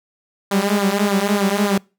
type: tone with flanger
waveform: sawtooth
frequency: 201.1 Hz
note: G3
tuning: 44 cents sharp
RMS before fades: -18 dBFS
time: 0.51-1.78 s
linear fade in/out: 5 ms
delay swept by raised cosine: 0.35 to 5.85 ms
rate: 3.4 Hz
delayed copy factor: -0.85
effects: noise-tail reverb RT60 0.3 s tail -26 dB re dry